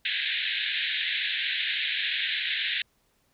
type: band-pass noise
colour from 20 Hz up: white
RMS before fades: -29 dBFS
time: 0.05-2.82 s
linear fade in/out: 2 ms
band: 1600 to 3900 Hz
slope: 96 dB/octave
effects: pink hiss -69 dBFS RMS until 3.33 s